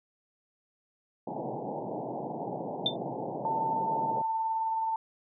white band-pass noise, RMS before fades -36 dBFS, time 1.27-4.22 s, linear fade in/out 5 ms, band 120 to 900 Hz, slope 96 dB/octave
sine tone with exponential decay, 3564 Hz, A7, 22 cents sharp, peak -20 dBFS, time 2.86-2.96 s, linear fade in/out 2 ms, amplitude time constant 21 ms
sine tone with tremolo, 893 Hz, A5, 25 cents sharp, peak -26 dBFS, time 3.45-4.96 s, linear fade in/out 2 ms, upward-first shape triangle, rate 19 Hz, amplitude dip 30%
effects none

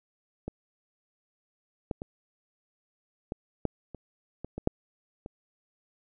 clicks, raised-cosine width 2 ms, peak -21 / -17 / -23 / -19 / -13 / -27 / -23 / -22 / -9 / -26 dBFS, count 10, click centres 0.48 / 1.912 / 2.019 / 3.321 / 3.653 / 3.947 / 4.446 / 4.58 / 4.674 / 5.261 s, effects none

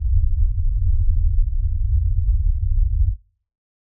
pink low-pass noise, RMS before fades -17 dBFS, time 0-3.16 s, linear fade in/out 50 ms, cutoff 100 Hz, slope 96 dB/octave, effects noise-tail reverb RT60 0.5 s tail -25 dB re dry

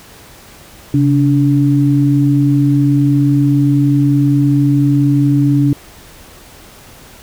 sine tone pair together, 136.06 / 288.3 Hz, C#3 / D4, -32 / -32 cents, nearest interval octave + minor second, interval 1300 cents, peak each -11 dBFS, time 0.94-5.73 s, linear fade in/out 2 ms, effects pink hiss -39 dBFS RMS until 7.22 s

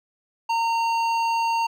sine tone with hard clipping, 918 Hz, A#5, 27 cents flat, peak -22 dBFS, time 0.49-1.67 s, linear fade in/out 10 ms, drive 11 dB, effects none

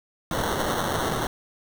white noise with sample-and-hold, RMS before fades -26 dBFS, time 0.31-1.27 s, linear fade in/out 2 ms, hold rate 2450 Hz, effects none

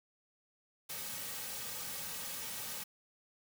white noise with comb filter, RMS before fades -42 dBFS, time 0.89-2.84 s, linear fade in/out 10 ms, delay 2.9 ms, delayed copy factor -0.7, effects none

